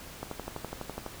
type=click train; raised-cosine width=1 ms; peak=-21 dBFS; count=11; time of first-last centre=0.23-1.063 s; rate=12 Hz; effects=pink hiss -46 dBFS RMS until 1.2 s